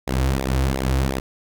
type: tone with flanger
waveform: sawtooth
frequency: 66 Hz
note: C2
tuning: 16 cents sharp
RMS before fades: -21 dBFS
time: 0.07-1.2 s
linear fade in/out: 5 ms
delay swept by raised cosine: 0.66 to 5.16 ms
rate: 2.8 Hz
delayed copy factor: -0.75
effects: none